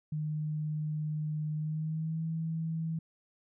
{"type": "tone with pitch glide", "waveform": "sine", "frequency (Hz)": [152.9, 161.99], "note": ["D#3", "E3"], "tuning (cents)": [-30, -30], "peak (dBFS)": -31, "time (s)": [0.12, 2.99], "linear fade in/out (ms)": 5, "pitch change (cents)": 100, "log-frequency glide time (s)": [1.55, 2.24], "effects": []}